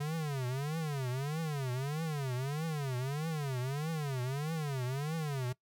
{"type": "tone with vibrato", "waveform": "square", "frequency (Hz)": 142.4, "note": "C#3", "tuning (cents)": 47, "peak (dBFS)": -34, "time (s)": [0, 5.53], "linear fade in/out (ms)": 10, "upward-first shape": "triangle", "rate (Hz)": 1.6, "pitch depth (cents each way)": 270, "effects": ["noise-tail reverb RT60 0.1 s tail -20 dB re dry"]}